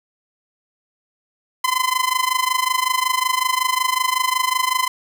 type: tone with amplitude modulation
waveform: sawtooth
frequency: 1023 Hz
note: C6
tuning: 39 cents flat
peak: -10 dBFS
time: 1.64-4.88 s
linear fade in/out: 5 ms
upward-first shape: sine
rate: 25.4 Hz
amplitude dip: 85%
effects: none